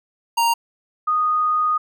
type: tone pair in turn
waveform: square / sine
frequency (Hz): 931 / 1238.1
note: A#5 / D#6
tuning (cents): -2 / -9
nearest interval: perfect fourth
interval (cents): 493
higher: second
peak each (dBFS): -16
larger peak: neither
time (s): 0.37-0.54 / 1.07-1.78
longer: second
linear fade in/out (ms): 10
effects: none